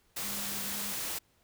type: tone in noise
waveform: sine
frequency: 201 Hz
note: G3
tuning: 44 cents sharp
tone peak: -45 dBFS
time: 0.23-0.93 s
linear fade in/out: 10 ms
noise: white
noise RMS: -36 dBFS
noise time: 0.16-1.19 s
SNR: -12 dB
effects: pink hiss -69 dBFS RMS until 1.43 s